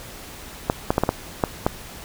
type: clicks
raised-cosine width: 1 ms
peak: -3 dBFS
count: 7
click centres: 0.699 / 0.905 / 0.981 / 1.036 / 1.091 / 1.438 / 1.665 s
effects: pink hiss -39 dBFS RMS until 2.04 s